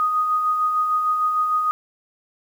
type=tone with tremolo; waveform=sine; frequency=1244 Hz; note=D#6; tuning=1 cent flat; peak=-16 dBFS; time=0-1.71 s; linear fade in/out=0 ms; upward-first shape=sine; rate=6.6 Hz; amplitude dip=35%; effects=8-bit